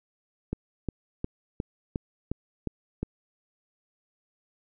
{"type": "click train", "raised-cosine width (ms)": 3, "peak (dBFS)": -16, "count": 8, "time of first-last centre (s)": [0.53, 3.03], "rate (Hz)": 2.8, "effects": []}